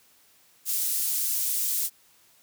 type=high-pass noise; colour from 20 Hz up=pink; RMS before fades=-27 dBFS; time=0.65-1.9 s; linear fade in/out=50 ms; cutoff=9500 Hz; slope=12 dB/octave; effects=white hiss -60 dBFS RMS until 2.42 s + high-pass 60 Hz 12 dB/octave

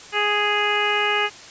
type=harmonic tone; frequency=415.3 Hz; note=G#4; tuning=in tune; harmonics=1 / 2 / 3 / 4 / 5 / 6 / 7; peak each=-26 / -26 / -26 / -26 / -26 / -26 / -26 dBFS; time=0.12-1.3 s; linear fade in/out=50 ms; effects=white hiss -41 dBFS RMS until 1.5 s + resampled to 16000 Hz

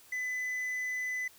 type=tone with hard clipping; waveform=sine; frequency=2005 Hz; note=B6; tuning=26 cents sharp; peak=-33 dBFS; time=0.12-1.28 s; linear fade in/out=5 ms; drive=3 dB; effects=white hiss -58 dBFS RMS until 1.38 s

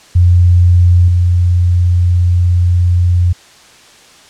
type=tone with level steps; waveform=sine; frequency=88.3 Hz; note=F2; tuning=20 cents sharp; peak=-4 / -7 dBFS; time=0.15-3.33 s; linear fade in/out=10 ms; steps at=1.08 s; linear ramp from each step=2 ms; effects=white hiss -41 dBFS RMS until 4.29 s + low-pass 7000 Hz 12 dB/octave

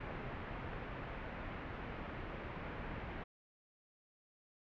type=low-pass noise; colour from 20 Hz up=pink; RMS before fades=-45 dBFS; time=0-3.24 s; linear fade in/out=10 ms; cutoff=2400 Hz; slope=24 dB/octave; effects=none

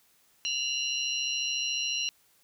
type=tone cluster; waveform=sine; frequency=2772 / 2906 / 4069 / 5660 Hz; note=F7 / F#7 / C8 / F8; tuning=-14 / -32 / -49 / +22 cents; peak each=-32 / -34 / -34 / -36 dBFS; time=0.45-2.09 s; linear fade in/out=0 ms; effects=white hiss -65 dBFS RMS until 2.43 s

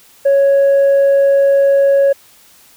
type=tone with tanh clipping; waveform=sine; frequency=554.4 Hz; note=C#5; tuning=in tune; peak=-8 dBFS; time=0.25-2.13 s; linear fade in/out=10 ms; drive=1 dB; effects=white hiss -46 dBFS RMS until 2.76 s

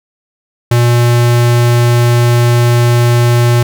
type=tone; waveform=square; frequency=119.9 Hz; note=A#2; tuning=49 cents sharp; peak=-7 dBFS; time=0.71-3.63 s; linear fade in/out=5 ms; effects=none

